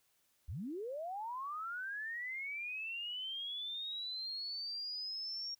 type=linear sweep; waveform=sine; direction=up; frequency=55 to 5588 Hz; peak=-39 dBFS; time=0.48-5.55 s; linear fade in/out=10 ms; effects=white hiss -75 dBFS RMS until 5.59 s